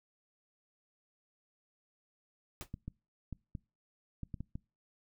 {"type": "noise with exponential decay", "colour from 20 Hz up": "pink", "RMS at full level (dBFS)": -38, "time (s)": [2.61, 2.69], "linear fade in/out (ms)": 0, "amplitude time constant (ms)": 16}
{"type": "clicks", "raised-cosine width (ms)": 5, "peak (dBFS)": -28, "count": 8, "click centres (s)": [2.741, 2.88, 3.327, 3.552, 4.233, 4.342, 4.406, 4.555]}
{"effects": ["noise-tail reverb RT60 0.3 s tail -25 dB re dry"]}